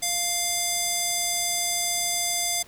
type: tone with band-pass filter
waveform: square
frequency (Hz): 698.5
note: F5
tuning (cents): 0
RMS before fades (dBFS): -26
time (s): 0.02-2.63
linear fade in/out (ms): 10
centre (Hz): 8000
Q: 1.3
effects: pink hiss -51 dBFS RMS until 2.67 s